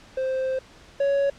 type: tone pair in turn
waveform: triangle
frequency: 523.3 / 558.1 Hz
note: C5 / C#5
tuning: 0 / +12 cents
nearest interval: minor second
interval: 112 cents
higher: second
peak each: -21 / -17 dBFS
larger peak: second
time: 0.17-0.59 / 1-1.3 s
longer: first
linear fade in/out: 5 ms
effects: pink hiss -50 dBFS RMS until 1.38 s + low-pass 6000 Hz 12 dB/octave